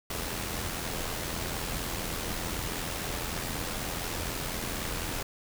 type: noise with amplitude modulation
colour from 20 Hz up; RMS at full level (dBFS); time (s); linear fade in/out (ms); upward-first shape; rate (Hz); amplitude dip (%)
pink; -32; 0.1-5.23; 5; sine; 84; 45
effects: none